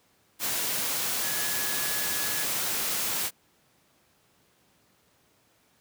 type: tone in noise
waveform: sine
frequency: 1691 Hz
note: G#6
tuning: 31 cents sharp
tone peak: -37 dBFS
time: 1.21-2.47 s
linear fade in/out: 50 ms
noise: white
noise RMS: -29 dBFS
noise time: 0.39-3.31 s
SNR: -11 dB
effects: pink hiss -65 dBFS RMS until 5.8 s + high-pass 100 Hz 12 dB/octave